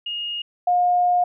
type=tone pair in turn; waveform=sine; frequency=2855 / 713.8 Hz; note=F7 / F5; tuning=+37 / +38 cents; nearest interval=2 octaves; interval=2399 cents; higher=first; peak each=-25 / -15 dBFS; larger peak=second; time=0.06-0.42 / 0.67-1.24 s; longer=second; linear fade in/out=5 ms; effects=none

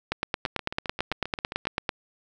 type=two click trains; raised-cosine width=0.3 ms; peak=-9 / -17 dBFS; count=17 / 10; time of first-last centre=0.12-1.892 / 0.46-1.654 s; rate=9.03 / 7.54 Hz; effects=none

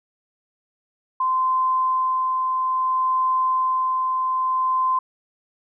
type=tone with tremolo; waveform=sine; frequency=1035 Hz; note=C6; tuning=19 cents flat; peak=-17 dBFS; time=1.2-4.99 s; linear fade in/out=5 ms; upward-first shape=sine; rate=0.59 Hz; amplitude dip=25%; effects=none

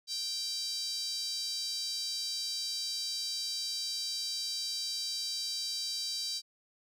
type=tone with high-pass filter; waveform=5% pulse; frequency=784 Hz; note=G5; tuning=in tune; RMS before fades=-36 dBFS; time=0.07-6.42 s; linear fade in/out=50 ms; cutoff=4400 Hz; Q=8; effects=none

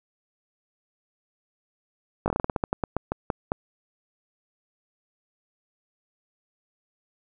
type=slowing click train; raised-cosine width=1 ms; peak=-10 dBFS; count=16; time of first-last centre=2.26-3.519 s; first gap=19 ms; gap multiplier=1.19; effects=none

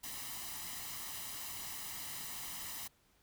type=noise with comb filter; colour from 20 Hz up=white; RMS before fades=-44 dBFS; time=0.03-2.88 s; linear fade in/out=10 ms; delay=1 ms; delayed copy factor=+0.6; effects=pink hiss -71 dBFS RMS until 3.22 s

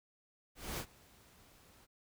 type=noise with ADSR envelope; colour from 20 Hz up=pink; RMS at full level=-39 dBFS; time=0.55-1.87 s; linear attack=230 ms; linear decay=76 ms; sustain=-24 dB; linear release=33 ms; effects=none

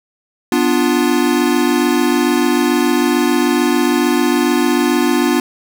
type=chord; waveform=square; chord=B diminished; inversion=none; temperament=equal; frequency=246.9 / 293.7 / 349.2 Hz; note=B3 / D4 / F4; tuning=0 / 0 / 0 cents; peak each=-17 dBFS; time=0.52-5.4 s; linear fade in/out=2 ms; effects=none

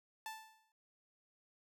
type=tone with exponential decay; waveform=sawtooth; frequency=880 Hz; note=A5; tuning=in tune; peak=-37 dBFS; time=0.26-0.72 s; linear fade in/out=1 ms; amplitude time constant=99 ms; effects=none

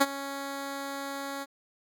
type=tone with ADSR envelope; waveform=10% pulse; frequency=277.2 Hz; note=C#4; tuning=in tune; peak=-9 dBFS; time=0-1.46 s; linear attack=15 ms; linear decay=38 ms; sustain=-17 dB; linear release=39 ms; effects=none

